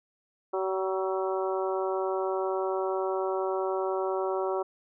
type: harmonic tone with a mistuned harmonic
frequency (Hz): 189.8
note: F#3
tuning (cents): +44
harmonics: 2 / 3 / 4 / 5 / 6 / 7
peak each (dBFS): -29 / -33 / -35 / -37 / -39 / -40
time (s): 0.53-4.63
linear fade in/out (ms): 10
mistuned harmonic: 6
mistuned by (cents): -24
effects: none